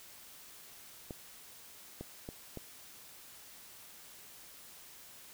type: clicks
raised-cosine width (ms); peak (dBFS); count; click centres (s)
2; -28; 4; 1.108 / 2.01 / 2.289 / 2.573
effects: white hiss -54 dBFS RMS until 5.33 s